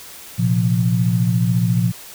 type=chord; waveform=sine; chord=Bb suspended second; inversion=none; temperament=equal; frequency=116.54 / 130.81 / 174.61 Hz; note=Bb2 / C3 / F3; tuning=0 / 0 / 0 cents; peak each=-17 / -22 / -18 dBFS; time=0.38-1.92 s; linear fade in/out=20 ms; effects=white hiss -38 dBFS RMS until 2.14 s